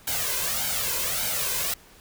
white noise with flanger, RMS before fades -27 dBFS, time 0.07-1.74 s, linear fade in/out 5 ms, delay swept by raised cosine 1.3 to 1.99 ms, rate 1.7 Hz, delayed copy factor +0.7, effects pink hiss -52 dBFS RMS until 2 s

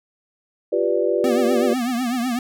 sine chord, G dominant seventh, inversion third, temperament equal, 349.2 / 392 / 493.9 / 587.3 Hz, F4 / G4 / B4 / D5, 0 / 0 / 0 / 0 cents, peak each -23 / -22 / -22 / -23 dBFS, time 0.72-1.74 s, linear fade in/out 10 ms
square tone with vibrato, 245.5 Hz, B3, 10 cents flat, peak -21 dBFS, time 1.24-2.39 s, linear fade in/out 2 ms, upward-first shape triangle, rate 8 Hz, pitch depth 130 cents each way
effects none

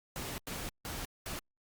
pink noise bursts at uneven times, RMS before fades -40 dBFS, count 4, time 0.16-0.38 / 0.47-0.69 / 0.85-1.05 / 1.26-1.39 s, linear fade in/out 0 ms, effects Opus 48 kbps

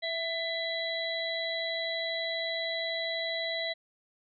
harmonic tone with a mistuned harmonic, 659.3 Hz, E5, in tune, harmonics 1 / 3 / 5 / 6, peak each -35 / -35 / -42 / -35 dBFS, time 0.02-3.74 s, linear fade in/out 20 ms, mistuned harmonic 3, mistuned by +20 cents, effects none

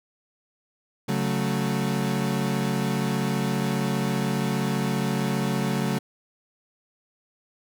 35% pulse chord, F# minor, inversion second, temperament equal, 138.59 / 185 / 220 Hz, C#3 / F#3 / A3, 0 / 0 / 0 cents, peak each -26 dBFS, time 1.08-5.99 s, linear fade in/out 10 ms, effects none

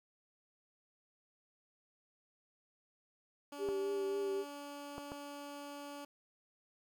15% pulse tone, 287 Hz, D4, 40 cents flat, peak -39 dBFS, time 3.52-6.05 s, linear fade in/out 5 ms
sine tone with vibrato, 395.5 Hz, G4, 15 cents sharp, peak -34 dBFS, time 3.58-4.45 s, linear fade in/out 50 ms, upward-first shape triangle, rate 3.7 Hz, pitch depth 30 cents each way
clicks, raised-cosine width 1 ms, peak -29 dBFS, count 3, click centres 3.688 / 4.981 / 5.119 s
effects none

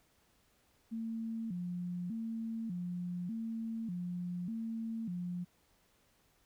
sine tone with vibrato, 200 Hz, G3, 35 cents sharp, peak -36 dBFS, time 0.91-5.45 s, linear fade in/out 20 ms, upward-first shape square, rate 0.84 Hz, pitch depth 210 cents each way, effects pink hiss -71 dBFS RMS until 6.45 s

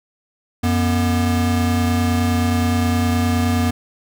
square tone pair together, 90.4 / 241.6 Hz, F#2 / B3, -40 / -38 cents, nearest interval octave + perfect fourth, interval 1702 cents, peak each -19 dBFS, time 0.63-3.71 s, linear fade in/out 10 ms, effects none

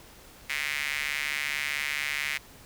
square tone with high-pass filter, 72.3 Hz, D2, 27 cents flat, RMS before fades -31 dBFS, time 0.49-2.38 s, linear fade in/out 10 ms, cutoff 2100 Hz, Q 4.1, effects pink hiss -51 dBFS RMS until 2.65 s

